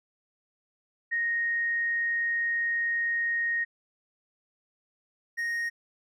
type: tone pair in turn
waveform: sine / triangle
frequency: 1864.7 / 1864.7 Hz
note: A#6 / A#6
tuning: 0 / 0 cents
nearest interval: unison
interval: 0 cents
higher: neither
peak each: -25 / -26 dBFS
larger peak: first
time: 1.11-3.65 / 5.37-5.7 s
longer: first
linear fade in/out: 20 ms
effects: none